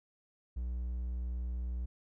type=tone; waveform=triangle; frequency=60.9 Hz; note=B1; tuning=24 cents flat; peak=-32 dBFS; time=0.56-1.86 s; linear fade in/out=10 ms; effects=none